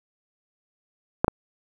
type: clicks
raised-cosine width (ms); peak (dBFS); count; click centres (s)
1; -4; 2; 1.245 / 1.281
effects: 7-bit